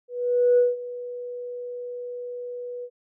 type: tone with ADSR envelope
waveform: sine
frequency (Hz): 489.4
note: B4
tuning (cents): -16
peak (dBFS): -13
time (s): 0.08-2.9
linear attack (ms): 500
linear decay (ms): 180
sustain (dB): -18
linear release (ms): 61
effects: tanh soft clip ceiling -10 dBFS